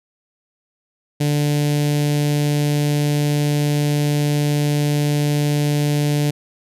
sawtooth tone with notch filter, 146.83 Hz, D3, in tune, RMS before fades -18 dBFS, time 1.2-6.31 s, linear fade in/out 10 ms, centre 1200 Hz, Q 0.68, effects resampled to 32000 Hz

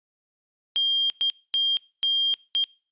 sine tone bursts at uneven times, 3203 Hz, G7, 37 cents sharp, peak -19 dBFS, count 5, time 0.76-1.1 / 1.21-1.3 / 1.54-1.77 / 2.03-2.34 / 2.55-2.64 s, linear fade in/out 0 ms, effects noise-tail reverb RT60 0.4 s tail -24 dB re dry + resampled to 8000 Hz

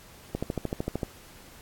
click train, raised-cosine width 2 ms, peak -15 dBFS, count 10, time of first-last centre 0.35-1.032 s, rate 13.2 Hz, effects pink hiss -51 dBFS RMS until 1.61 s + AAC 64 kbps

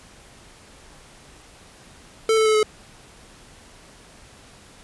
square tone with pitch steps, 443.6 / 438.5 / 433.5 / 428.5 Hz, A4 / A4 / A4 / A4, +14 / -6 / -26 / -46 cents, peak -16 dBFS, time 2.29-2.63 s, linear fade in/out 2 ms, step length 85 ms, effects pink hiss -48 dBFS RMS until 4.83 s + resampled to 24000 Hz

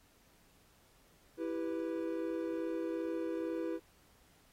triangle chord, E minor, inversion none, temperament equal, 329.6 / 392 / 493.9 Hz, E4 / G4 / B4, 0 / 0 / 0 cents, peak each -35 / -40 / -38 dBFS, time 1.37-3.8 s, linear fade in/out 50 ms, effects pink hiss -67 dBFS RMS until 4.52 s + AAC 48 kbps

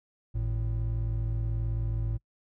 triangle tone pair together, 52.96 / 111.7 Hz, G#1 / A2, +35 / +27 cents, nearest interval octave + minor second, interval 1292 cents, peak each -28 dBFS, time 0.34-2.18 s, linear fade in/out 20 ms, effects noise-tail reverb RT60 0.1 s tail -26 dB re dry

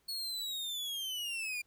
40% pulse linear sweep, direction down, 4378 to 2381 Hz, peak -35 dBFS, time 0.08-1.62 s, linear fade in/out 10 ms, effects pink hiss -73 dBFS RMS until 1.66 s

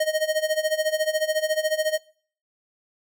square tone with tremolo, 622.3 Hz, D#5, in tune, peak -19 dBFS, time 0-1.98 s, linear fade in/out 5 ms, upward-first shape sine, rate 14 Hz, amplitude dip 85%, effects noise-tail reverb RT60 0.5 s tail -23 dB re dry + AAC 64 kbps

